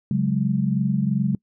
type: chord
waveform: sine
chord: C# suspended fourth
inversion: none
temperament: equal with one note detuned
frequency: 138.19 / 185 / 207.7 Hz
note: C#3 / F#3 / G#3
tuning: -5 / 0 / 0 cents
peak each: -23 dBFS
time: 0.11-1.35 s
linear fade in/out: 2 ms
effects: noise-tail reverb RT60 0.1 s tail -26 dB re dry